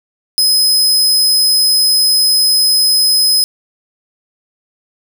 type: tone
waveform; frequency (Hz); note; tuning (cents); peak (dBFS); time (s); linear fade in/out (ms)
sawtooth; 5070; D#8; +32; -6; 0.38-3.44; 0
effects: 7-bit